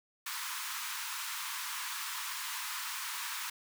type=high-pass noise; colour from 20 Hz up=pink; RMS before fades=-39 dBFS; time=0.26-3.5 s; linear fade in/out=5 ms; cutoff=910 Hz; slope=96 dB/octave; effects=none